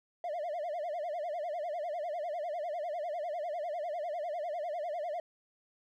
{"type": "tone with vibrato", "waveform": "triangle", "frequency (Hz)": 645, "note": "E5", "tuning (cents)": -38, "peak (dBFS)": -31, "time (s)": [0.24, 5.2], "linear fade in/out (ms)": 2, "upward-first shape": "sine", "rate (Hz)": 10, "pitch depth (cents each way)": 190, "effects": ["tanh soft clip ceiling -28 dBFS"]}